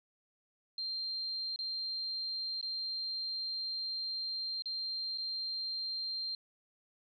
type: tone with dropouts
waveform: sine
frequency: 4172 Hz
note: C8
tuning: 6 cents flat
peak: -35 dBFS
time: 0.78-6.35 s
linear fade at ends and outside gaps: 2 ms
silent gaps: 1.561-1.589 / 2.613-2.627 / 4.622-4.657 / 5.176-5.182 s
effects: none